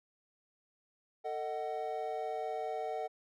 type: chord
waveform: triangle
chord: D# diminished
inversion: second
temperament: just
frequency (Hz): 448 / 622.3 / 746.7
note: A4 / D#5 / F#5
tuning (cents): +31 / 0 / +16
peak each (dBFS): -38 / -39 / -36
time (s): 1.24-3.08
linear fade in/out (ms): 20
effects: none